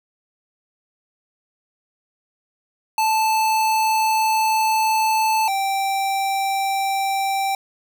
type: tone pair in turn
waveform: square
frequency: 877 / 781.3 Hz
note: A5 / G5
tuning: -6 / -6 cents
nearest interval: major second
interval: 200 cents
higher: first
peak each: -17 / -20 dBFS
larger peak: first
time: 2.98-5.48 / 5.48-7.55 s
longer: first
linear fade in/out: 2 ms
effects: none